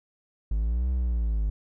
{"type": "exponential two-way sweep", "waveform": "triangle", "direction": "up then down", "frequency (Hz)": [50.7, 64.4, 50.7], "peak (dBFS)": -21, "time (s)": [0.51, 1.5], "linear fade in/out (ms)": 5, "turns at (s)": 0.9, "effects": []}